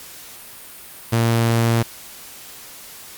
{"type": "tone", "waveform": "sawtooth", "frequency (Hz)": 115.6, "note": "A#2", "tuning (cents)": -14, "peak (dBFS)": -11, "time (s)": [1.12, 1.83], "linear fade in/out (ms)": 10, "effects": ["white hiss -39 dBFS RMS until 3.17 s", "Opus 48 kbps"]}